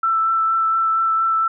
sine tone with vibrato, 1329 Hz, E6, 14 cents sharp, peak -15 dBFS, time 0.03-1.48 s, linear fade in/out 5 ms, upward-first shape sine, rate 4.3 Hz, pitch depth 12 cents each way, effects none

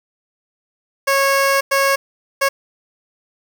15% pulse tone bursts at uneven times, 549 Hz, C#5, 17 cents flat, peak -7 dBFS, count 3, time 1.07-1.61 / 1.71-1.96 / 2.41-2.49 s, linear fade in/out 10 ms, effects 7-bit

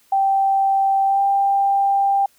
sine tone with pitch glide, 781 to 791.9 Hz, G5 to G5, -7 to +17 cents, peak -14 dBFS, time 0.12-2.26 s, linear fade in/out 5 ms, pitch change +24 cents, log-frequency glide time 1.06-1.21 s, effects white hiss -57 dBFS RMS until 2.38 s

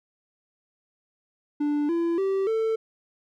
triangle tone with pitch steps, 293.7 / 337.4 / 387.5 / 445.2 Hz, D4 / E4 / G4 / A4, 0 / +40 / -20 / +20 cents, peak -20 dBFS, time 1.6-2.76 s, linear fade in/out 10 ms, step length 290 ms, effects none

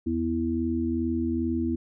harmonic tone, 82.41 Hz, E2, in tune, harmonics 1 / 3 / 4, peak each -32 / -27 / -28 dBFS, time 0.06-1.76 s, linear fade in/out 10 ms, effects none

